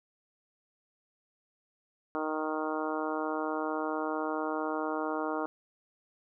harmonic tone, 155.56 Hz, D#3, in tune, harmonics 2 / 3 / 4 / 5 / 6 / 7 / 8 / 9, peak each -35 / -37 / -38 / -39 / -40 / -40 / -41 / -42 dBFS, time 2.15-5.46 s, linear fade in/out 0 ms, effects none

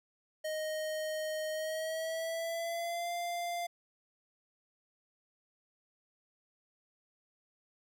square tone with pitch glide, 622.3 to 694.5 Hz, D#5 to F5, 0 to -10 cents, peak -35 dBFS, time 0.44-3.67 s, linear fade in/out 10 ms, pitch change +190 cents, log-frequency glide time 1.51-3.12 s, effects none

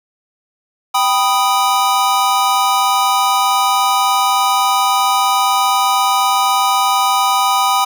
square chord, G augmented, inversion none, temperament equal, 784 / 987.8 / 1244.5 Hz, G5 / B5 / D#6, 0 / 0 / 0 cents, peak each -17 dBFS, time 0.94-7.85 s, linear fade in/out 10 ms, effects none

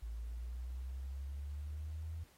sine exponential sweep, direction up, 55.2 to 82.41 Hz, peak -40 dBFS, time 0.02-2.24 s, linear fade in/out 10 ms, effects pink hiss -67 dBFS RMS until 2.37 s + AAC 48 kbps

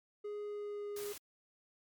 triangle tone with pitch glide, 415.3 to 411 Hz, G#4 to G#4, 0 to -18 cents, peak -37 dBFS, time 0.24-1.13 s, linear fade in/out 10 ms, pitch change -18 cents, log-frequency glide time 0.42-0.9 s
white noise, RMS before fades -48 dBFS, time 0.96-1.18 s, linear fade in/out 5 ms
effects MP3 96 kbps

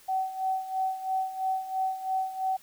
sine tone with tremolo, 759 Hz, F#5, 44 cents sharp, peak -24 dBFS, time 0.08-2.57 s, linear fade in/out 10 ms, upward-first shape sine, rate 3 Hz, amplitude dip 75%, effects white hiss -56 dBFS RMS until 2.62 s

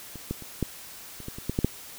clicks, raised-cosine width 3 ms, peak -27 / -16 / -29 / -12 / -28 / -22 / -25 / -14 / -11 / -8 dBFS, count 10, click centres 0.157 / 0.31 / 0.423 / 0.627 / 1.203 / 1.284 / 1.385 / 1.496 / 1.589 / 1.646 s, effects white hiss -44 dBFS RMS until 1.98 s

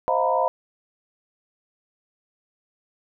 sine tone cluster, 521 / 632 / 700 / 924 / 990 Hz, C5 / D#5 / F5 / A#5 / B5, -7 / +27 / +4 / -16 / +4 cents, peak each -25 dBFS, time 0.08-0.48 s, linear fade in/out 0 ms, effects none

